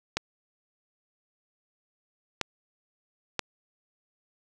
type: clicks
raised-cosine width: 0.2 ms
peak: -9 dBFS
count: 3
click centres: 0.17 / 2.413 / 3.393 s
effects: none